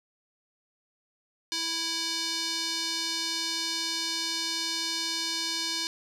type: tone with band-pass filter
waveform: square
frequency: 329.6 Hz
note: E4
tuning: in tune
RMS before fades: -31 dBFS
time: 1.52-5.87 s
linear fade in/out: 0 ms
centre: 4700 Hz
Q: 2.5
effects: none